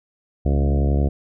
harmonic tone with a mistuned harmonic, 70.7 Hz, C#2, 35 cents sharp, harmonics 1 / 2 / 3 / 4 / 5 / 6 / 7 / 8 / 9 / 10, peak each -17 / -23 / -27 / -29 / -31 / -33 / -34 / -35 / -36 / -37 dBFS, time 0.45-1.09 s, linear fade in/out 10 ms, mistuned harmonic 2, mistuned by -22 cents, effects none

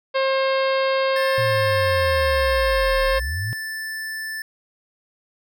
harmonic tone, 534 Hz, C5, 35 cents sharp, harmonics 1 / 2 / 3 / 4 / 5 / 6 / 7 / 8 / 9, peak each -19 / -25 / -29 / -31 / -33 / -35 / -36 / -37 / -38 dBFS, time 0.14-3.2 s, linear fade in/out 20 ms
square tone, 1760 Hz, A6, in tune, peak -28 dBFS, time 1.16-4.42 s, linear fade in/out 2 ms
sine linear two-way sweep, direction down then up, 117.4 to 35.41 to 117.4 Hz, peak -24 dBFS, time 1.38-3.53 s, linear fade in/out 0 ms, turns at 3.07 s
effects none

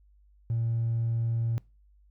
sine tone with hard clipping, 115.5 Hz, A#2, 16 cents flat, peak -26 dBFS, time 0.5-1.58 s, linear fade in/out 0 ms, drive 1 dB, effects noise-tail reverb RT60 0.3 s tail -24 dB re dry + added 50 Hz sine -57 dBFS peak until 2.1 s

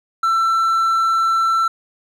triangle tone, 1339 Hz, E6, 27 cents sharp, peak -12 dBFS, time 0.23-1.68 s, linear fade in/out 5 ms, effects none

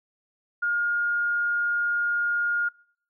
sine tone, 1421 Hz, F6, 30 cents sharp, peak -22 dBFS, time 0.62-2.69 s, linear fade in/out 10 ms, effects noise-tail reverb RT60 0.6 s tail -25 dB re dry

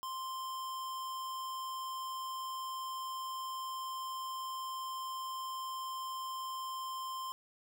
square tone, 1046.5 Hz, C6, in tune, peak -39 dBFS, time 0.03-7.32 s, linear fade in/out 0 ms, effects none

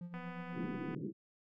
triangle tone with tremolo, 174.61 Hz, F3, in tune, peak -39 dBFS, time 0.01-0.69 s, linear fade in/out 2 ms, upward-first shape sine, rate 8.4 Hz, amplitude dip 65%
click train, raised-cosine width 0.5 ms, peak -35 dBFS, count 202, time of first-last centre 0.14-0.947 s, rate 249 Hz
white band-pass noise, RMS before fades -41 dBFS, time 0.52-1.13 s, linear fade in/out 50 ms, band 130 to 370 Hz, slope 48 dB/octave
effects none

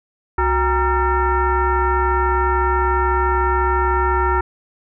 sine tone with frequency modulation, 499.1 Hz, B4, 18 cents sharp, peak -14 dBFS, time 0.38-4.41 s, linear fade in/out 5 ms, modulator 433 Hz, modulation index 2.4, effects none

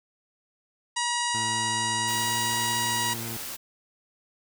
harmonic tone, 958 Hz, A#5, 47 cents sharp, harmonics 1 / 2 / 3 / 4 / 5 / 6 / 7 / 8 / 9 / 10, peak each -29 / -32 / -34 / -35 / -36 / -37 / -37 / -38 / -39 / -39 dBFS, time 0.96-3.14 s, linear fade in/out 10 ms
20% pulse tone with pitch glide, 112 to 115.08 Hz, A2 to A#2, +31 to -22 cents, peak -30 dBFS, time 1.34-3.37 s, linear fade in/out 5 ms, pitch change +47 cents, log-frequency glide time 1.95-2.58 s
white noise, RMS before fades -36 dBFS, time 2.07-3.57 s, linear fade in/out 20 ms
effects none

